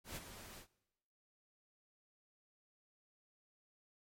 pink noise with ADSR envelope, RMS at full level -44 dBFS, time 0.04-0.67 s, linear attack 120 ms, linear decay 31 ms, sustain -9 dB, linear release 90 ms, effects noise-tail reverb RT60 1.0 s tail -22 dB re dry + MP3 64 kbps

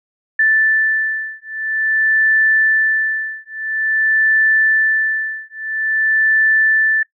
sine beating tone pair, 1760 / 1760.49 Hz, A6 / A6, 0 / 0 cents, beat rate 0.49 Hz, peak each -16 dBFS, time 0.39-7.03 s, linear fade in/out 5 ms, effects noise-tail reverb RT60 0.1 s tail -21 dB re dry

